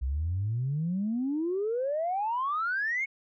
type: exponential sweep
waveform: sine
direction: up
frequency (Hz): 61.74 to 2224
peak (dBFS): -26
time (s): 0.01-3.06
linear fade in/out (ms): 20
effects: tanh soft clip ceiling -22 dBFS